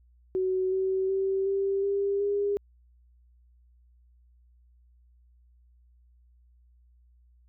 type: tone with pitch steps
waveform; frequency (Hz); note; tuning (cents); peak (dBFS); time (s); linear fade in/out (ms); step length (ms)
sine; 373.8 / 379.9 / 386.1 / 392.4 / 398.8 / 405.3; F#4 / F#4 / G4 / G4 / G4 / G#4; +18 / +46 / -26 / +2 / +30 / -42; -24; 0.35-2.57; 0; 370
effects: added 60 Hz sine -57 dBFS peak until 7.48 s